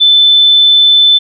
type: tone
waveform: sine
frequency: 3520 Hz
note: A7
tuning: in tune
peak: -3 dBFS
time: 0-1.19 s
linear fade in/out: 20 ms
effects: none